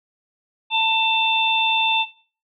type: harmonic tone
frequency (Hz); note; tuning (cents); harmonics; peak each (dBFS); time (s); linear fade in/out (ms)
891; A5; +22; 1 / 3 / 4; -21 / -21 / -21; 0.7-2.06; 50
effects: noise-tail reverb RT60 0.4 s tail -17 dB re dry